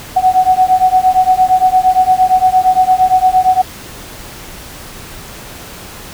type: beating tone pair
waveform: sine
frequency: 740 / 748.7 Hz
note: F#5 / F#5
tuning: 0 / +20 cents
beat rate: 8.7 Hz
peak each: -10 dBFS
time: 0.16-3.62 s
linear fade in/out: 10 ms
effects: pink hiss -31 dBFS RMS until 6.13 s